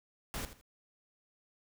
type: noise with echo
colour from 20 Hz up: pink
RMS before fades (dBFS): -39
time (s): 0.34-0.45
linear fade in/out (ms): 0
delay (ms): 81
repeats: 2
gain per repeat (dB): -12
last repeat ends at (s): 0.612
effects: none